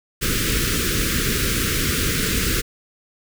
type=band-stop noise; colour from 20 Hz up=pink; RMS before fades=-21 dBFS; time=0.21-2.62 s; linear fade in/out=20 ms; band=480 to 1300 Hz; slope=48 dB/octave; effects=none